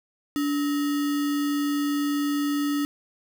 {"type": "tone with sample-and-hold", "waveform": "sine", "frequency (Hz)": 289.2, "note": "D4", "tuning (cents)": -27, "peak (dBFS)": -22, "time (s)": [0.36, 2.85], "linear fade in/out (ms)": 0, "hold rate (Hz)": 1575, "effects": []}